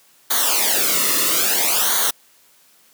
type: noise with flanger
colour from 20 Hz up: white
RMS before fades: -18 dBFS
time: 0.3-2.11 s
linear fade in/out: 10 ms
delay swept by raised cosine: 0.38 to 1.3 ms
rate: 0.6 Hz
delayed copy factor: -0.8
effects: white hiss -54 dBFS RMS until 2.93 s + high-pass 150 Hz 12 dB/octave